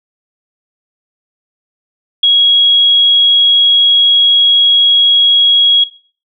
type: tone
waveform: sine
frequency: 3312 Hz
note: G#7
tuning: 5 cents flat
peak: -5 dBFS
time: 2.23-5.84 s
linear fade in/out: 5 ms
effects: noise-tail reverb RT60 0.4 s tail -17 dB re dry